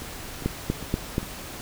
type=two click trains; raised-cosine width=3 ms; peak=-10 / -23 dBFS; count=4 / 4; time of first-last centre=0.46-1.181 / 0.02-1.23 s; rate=4.16 / 2.48 Hz; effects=pink hiss -38 dBFS RMS until 1.61 s